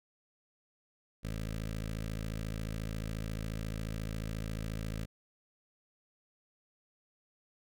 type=tone with notch filter; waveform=15% pulse; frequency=54.2 Hz; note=A1; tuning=25 cents flat; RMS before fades=-38 dBFS; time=1.23-5.06 s; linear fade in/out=20 ms; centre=890 Hz; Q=1.4; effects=none